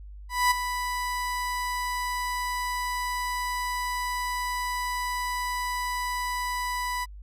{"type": "tone with ADSR envelope", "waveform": "30% pulse", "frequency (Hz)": 989, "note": "B5", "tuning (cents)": 2, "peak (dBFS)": -15, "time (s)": [0.29, 7.06], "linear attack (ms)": 220, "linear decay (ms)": 14, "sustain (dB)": -10, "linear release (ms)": 28, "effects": ["added 50 Hz sine -40 dBFS peak until 7.22 s", "resampled to 32000 Hz"]}